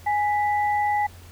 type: tone pair together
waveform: sine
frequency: 830.6 / 1975.5 Hz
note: G#5 / B6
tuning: 0 / 0 cents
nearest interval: octave + minor third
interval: 1500 cents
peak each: -20 / -29 dBFS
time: 0.06-1.07 s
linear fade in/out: 10 ms
effects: added 87 Hz sine -44 dBFS peak until 1.31 s + pink hiss -50 dBFS RMS until 1.31 s